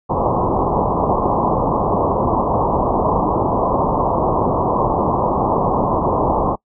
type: low-pass noise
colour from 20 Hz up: white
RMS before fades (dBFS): -17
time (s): 0.09-6.56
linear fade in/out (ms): 20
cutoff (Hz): 1100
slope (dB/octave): 96
effects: noise-tail reverb RT60 0.1 s tail -24 dB re dry